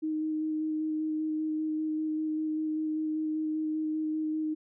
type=tone with vibrato; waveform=sine; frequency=311.1 Hz; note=D#4; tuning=in tune; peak=-28 dBFS; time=0.02-4.55 s; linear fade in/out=20 ms; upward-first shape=square; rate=5.1 Hz; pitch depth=9 cents each way; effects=none